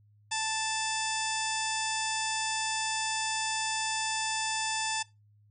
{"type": "harmonic tone with a mistuned harmonic", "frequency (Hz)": 880, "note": "A5", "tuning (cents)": 0, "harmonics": [1, 2, 3, 4, 5, 6, 7, 8, 9, 10], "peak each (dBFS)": [-34, -38, -38, -38, -41, -40, -42, -39, -44, -41], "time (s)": [0.31, 5.03], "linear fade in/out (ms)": 10, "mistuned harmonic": 5, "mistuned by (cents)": 120, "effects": ["noise-tail reverb RT60 0.2 s tail -19 dB re dry", "added 104 Hz sine -59 dBFS peak until 5.5 s"]}